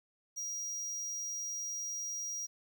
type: tone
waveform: square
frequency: 5730 Hz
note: F8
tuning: 44 cents sharp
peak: -37 dBFS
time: 0.36-2.47 s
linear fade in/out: 20 ms
effects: 11-bit